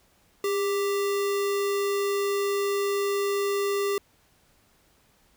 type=tone with sample-and-hold; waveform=sine; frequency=402.3 Hz; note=G4; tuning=45 cents sharp; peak=-23 dBFS; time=0.44-3.98 s; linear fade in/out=2 ms; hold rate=1575 Hz; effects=pink hiss -63 dBFS RMS until 5.36 s